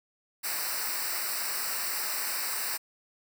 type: noise with comb filter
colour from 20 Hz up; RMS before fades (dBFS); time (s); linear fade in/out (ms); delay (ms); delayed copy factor
white; -32; 0.43-2.78; 20; 0.3; -0.95
effects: none